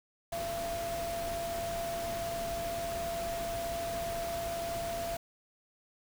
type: tone in noise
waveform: sine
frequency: 678 Hz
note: E5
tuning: 49 cents sharp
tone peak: -34 dBFS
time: 0.32-5.17 s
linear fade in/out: 5 ms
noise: pink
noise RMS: -41 dBFS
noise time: 0.32-5.17 s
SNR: +4 dB
effects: none